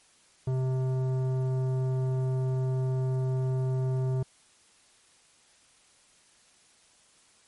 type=tone with tanh clipping; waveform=sine; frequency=130 Hz; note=C3; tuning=11 cents flat; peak=-27 dBFS; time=0.47-4.23 s; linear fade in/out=5 ms; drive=13 dB; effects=white hiss -61 dBFS RMS until 7.47 s + MP3 48 kbps